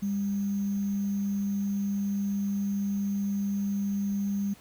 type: tone with sample-and-hold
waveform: sine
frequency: 200 Hz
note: G3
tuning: 35 cents sharp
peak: -26 dBFS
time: 0.02-4.54 s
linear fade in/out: 10 ms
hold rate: 6300 Hz
effects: pink hiss -55 dBFS RMS until 4.6 s